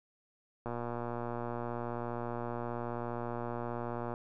click train, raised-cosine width 1 ms, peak -24 dBFS, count 415, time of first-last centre 0.66-4.139 s, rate 119 Hz, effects none

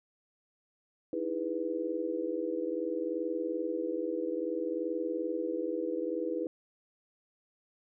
sine chord, E major seventh, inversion third, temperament just, 309 / 329.6 / 412 / 494.4 Hz, D#4 / E4 / G#4 / B4, -12 / 0 / -14 / +2 cents, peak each -39 / -35 / -38 / -35 dBFS, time 1.13-6.47 s, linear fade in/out 2 ms, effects none

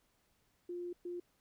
sine tone bursts at uneven times, 351.8 Hz, F4, 13 cents sharp, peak -39 dBFS, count 2, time 0.69-0.93 / 1.05-1.2 s, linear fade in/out 5 ms, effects pink hiss -75 dBFS RMS until 1.4 s

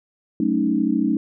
sine chord, D# half-diminished seventh, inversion first, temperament equal with one note detuned, 188.01 / 220 / 277.2 / 311.1 Hz, F#3 / A3 / C#4 / D#4, +28 / 0 / 0 / 0 cents, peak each -26 / -22 / -22 / -22 dBFS, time 0.4-1.17 s, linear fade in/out 2 ms, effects none

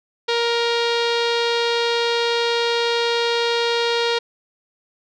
sawtooth tone with low-pass filter, 469.1 Hz, A#4, 11 cents sharp, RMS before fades -20 dBFS, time 0.28-4.19 s, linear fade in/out 10 ms, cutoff 4000 Hz, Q 3.2, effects none

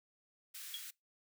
white high-pass noise, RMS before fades -48 dBFS, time 0.54-0.91 s, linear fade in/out 10 ms, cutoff 1500 Hz, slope 24 dB/octave
sine tone with exponential decay, 3317 Hz, G#7, 3 cents flat, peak -36 dBFS, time 0.74-0.85 s, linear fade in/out 1 ms, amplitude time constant 23 ms
effects noise-tail reverb RT60 0.2 s tail -24 dB re dry

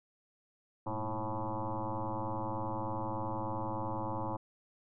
sine tone with frequency modulation, 431.6 Hz, A4, 33 cents flat, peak -33 dBFS, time 0.86-4.37 s, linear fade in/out 10 ms, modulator 110 Hz, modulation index 5.6, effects none

